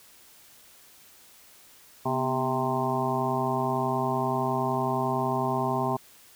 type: harmonic tone with a mistuned harmonic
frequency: 130.81 Hz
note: C3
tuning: in tune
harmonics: 1 / 2 / 3 / 5 / 6 / 7 / 8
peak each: -32 / -32 / -32 / -32 / -32 / -32 / -32 dBFS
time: 2.05-5.97 s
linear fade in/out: 10 ms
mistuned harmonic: 2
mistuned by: -87 cents
effects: white hiss -54 dBFS RMS until 6.35 s